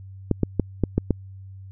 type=clicks; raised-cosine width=3 ms; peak=-6 dBFS; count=6; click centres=0.313 / 0.433 / 0.597 / 0.837 / 0.98 / 1.107 s; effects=added 96 Hz sine -38 dBFS peak until 1.71 s